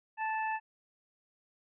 harmonic tone, 877 Hz, A5, 6 cents flat, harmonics 1 / 2 / 3, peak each -32 / -38 / -42 dBFS, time 0.17-0.6 s, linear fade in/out 50 ms, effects none

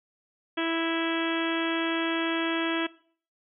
harmonic tone, 329.6 Hz, E4, in tune, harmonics 1 / 2 / 3 / 4 / 5 / 6 / 7 / 8 / 9 / 10, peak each -28 / -34 / -37 / -37 / -35 / -39 / -40 / -38 / -42 / -37 dBFS, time 0.57-2.87 s, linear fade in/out 10 ms, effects noise-tail reverb RT60 0.5 s tail -20 dB re dry

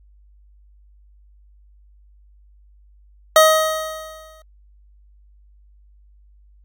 25% pulse tone with exponential decay, 630 Hz, D#5, 21 cents sharp, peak -3 dBFS, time 3.36-4.42 s, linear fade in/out 2 ms, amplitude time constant 230 ms, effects added 50 Hz sine -48 dBFS peak until 6.64 s + Opus 48 kbps

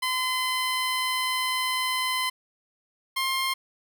15% pulse tone pair in turn, 1024 / 1060.4 Hz, C6 / C6, -38 / +23 cents, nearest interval minor second, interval 61 cents, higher second, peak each -18 dBFS, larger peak neither, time 0.02-2.3 / 3.16-3.54 s, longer first, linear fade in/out 10 ms, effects none

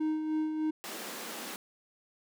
triangle tone with tremolo, 311.1 Hz, D#4, in tune, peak -25 dBFS, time 0-0.71 s, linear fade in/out 10 ms, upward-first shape sine, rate 3.3 Hz, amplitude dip 45%
pink high-pass noise, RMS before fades -41 dBFS, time 0.84-1.56 s, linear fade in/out 0 ms, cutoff 200 Hz, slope 48 dB/octave
effects none

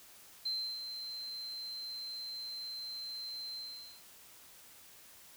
sine tone with ADSR envelope, 4108 Hz, C8, 33 cents flat, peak -32 dBFS, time 0.45-4.03 s, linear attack 11 ms, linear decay 320 ms, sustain -8 dB, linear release 470 ms, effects white hiss -57 dBFS RMS until 5.36 s

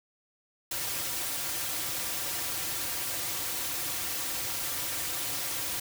white noise with comb filter, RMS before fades -33 dBFS, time 0.71-5.8 s, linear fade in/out 5 ms, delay 4.7 ms, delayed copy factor -0.65, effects none

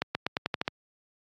accelerating click train, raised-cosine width 0.3 ms, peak -11 dBFS, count 8, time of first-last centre 0.02-0.679 s, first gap 130 ms, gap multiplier 0.89, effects high-pass 100 Hz 12 dB/octave + AAC 32 kbps

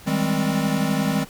square chord, Ab major seventh, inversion second, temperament equal with one note detuned, 159.66 / 196 / 207.7 / 261.6 Hz, Eb3 / G3 / Ab3 / C4, +45 / 0 / 0 / 0 cents, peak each -26 dBFS, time 0.06-1.25 s, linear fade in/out 20 ms, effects pink hiss -45 dBFS RMS until 1.29 s

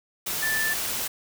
sine tone in noise, 1760 Hz, A6, in tune, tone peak -24 dBFS, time 0.42-0.74 s, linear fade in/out 10 ms, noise white, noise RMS -29 dBFS, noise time 0.26-1.08 s, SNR +2 dB, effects none

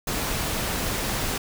pink noise, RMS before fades -27 dBFS, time 0.07-1.38 s, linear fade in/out 5 ms, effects none

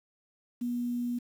sine tone with quantisation, 241.9 Hz, B3, 36 cents flat, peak -29 dBFS, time 0.61-1.19 s, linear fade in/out 10 ms, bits 9, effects none

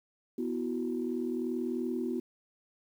sine chord, B suspended fourth, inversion none, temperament equal, 246.9 / 329.6 / 370 Hz, B3 / E4 / F#4, 0 / 0 / 0 cents, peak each -33 / -36 / -35 dBFS, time 0.38-2.2 s, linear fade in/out 5 ms, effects tanh soft clip ceiling -21 dBFS + 10-bit

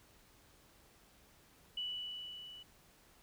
sine tone with level ramp, 2960 Hz, F#7, in tune, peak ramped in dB -36 to -50 dBFS, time 1.77-2.63 s, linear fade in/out 5 ms, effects pink hiss -65 dBFS RMS until 3.22 s

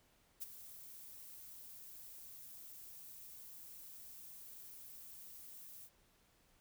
violet noise with ADSR envelope, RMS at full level -42 dBFS, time 0.4-5.9 s, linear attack 25 ms, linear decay 20 ms, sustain -12 dB, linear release 60 ms, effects pink hiss -72 dBFS RMS until 6.6 s

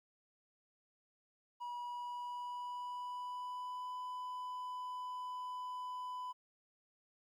triangle tone with pitch glide, 968 to 999.8 Hz, B5 to B5, -35 to +21 cents, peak -39 dBFS, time 1.6-6.33 s, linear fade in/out 20 ms, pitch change +56 cents, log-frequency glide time 1.76-3.94 s, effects 13-bit

